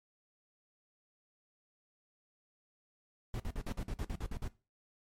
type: noise bursts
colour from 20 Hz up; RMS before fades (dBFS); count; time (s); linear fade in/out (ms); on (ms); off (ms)
brown; -37; 11; 3.34-4.479; 2; 59; 49
effects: noise-tail reverb RT60 0.3 s tail -18 dB re dry + MP3 64 kbps